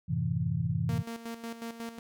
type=chord; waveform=sine; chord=F# half-diminished seventh; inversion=none; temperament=equal; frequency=92.5 / 110 / 130.81 / 164.81 Hz; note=F#2 / A2 / C3 / E3; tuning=0 / 0 / 0 / 0 cents; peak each=-36 / -34 / -32 / -31 dBFS; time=0.08-1.03 s; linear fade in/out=20 ms
type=tone with tremolo; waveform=sawtooth; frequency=230.6 Hz; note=A#3; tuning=19 cents flat; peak=-32 dBFS; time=0.89-1.99 s; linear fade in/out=2 ms; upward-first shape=square; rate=5.5 Hz; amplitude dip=65%
effects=none